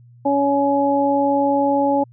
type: harmonic tone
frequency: 280.7 Hz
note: C#4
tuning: 22 cents sharp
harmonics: 1 / 2 / 3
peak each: -19 / -19 / -19 dBFS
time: 0.25-2.04 s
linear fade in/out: 10 ms
effects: added 120 Hz sine -44 dBFS peak until 2.12 s